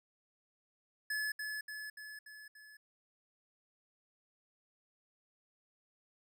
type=tone with echo; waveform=square; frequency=1715 Hz; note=A6; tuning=45 cents flat; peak=-35 dBFS; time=1.1-1.32 s; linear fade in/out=5 ms; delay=290 ms; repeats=5; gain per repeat=-4 dB; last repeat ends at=2.77 s; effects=none